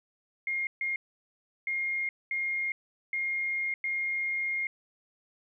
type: tone bursts at uneven times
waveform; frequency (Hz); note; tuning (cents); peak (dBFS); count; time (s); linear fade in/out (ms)
sine; 2132; C7; +32; -28; 6; 0.47-0.67 / 0.81-0.96 / 1.67-2.09 / 2.31-2.72 / 3.13-3.74 / 3.84-4.67; 2
effects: none